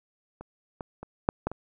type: clicks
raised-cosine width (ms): 1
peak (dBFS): -27 / -21 / -25 / -7 / -13 / -23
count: 6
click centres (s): 0.41 / 0.808 / 1.03 / 1.289 / 1.47 / 1.516
effects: none